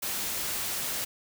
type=noise; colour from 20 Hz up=white; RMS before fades=-32 dBFS; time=0.02-1.05 s; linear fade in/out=10 ms; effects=none